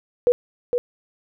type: tone with echo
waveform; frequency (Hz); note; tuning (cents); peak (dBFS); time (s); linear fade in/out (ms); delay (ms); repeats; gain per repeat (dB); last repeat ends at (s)
sine; 487; B4; -24; -12; 0.27-0.32; 0; 460; 1; -5; 0.78
effects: none